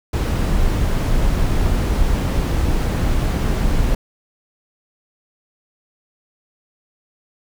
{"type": "noise", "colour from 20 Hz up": "brown", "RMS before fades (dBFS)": -17, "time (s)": [0.13, 3.95], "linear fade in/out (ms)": 5, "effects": []}